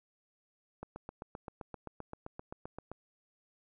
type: click train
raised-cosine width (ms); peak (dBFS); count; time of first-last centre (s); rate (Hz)
1; -28; 17; 0.83-2.916; 7.67
effects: none